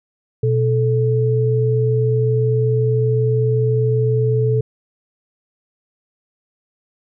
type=tone pair together; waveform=sine; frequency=122.68 / 436.1 Hz; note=B2 / A4; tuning=-11 / -15 cents; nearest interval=octave + minor seventh; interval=2196 cents; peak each=-15 / -18 dBFS; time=0.43-4.61 s; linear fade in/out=5 ms; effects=none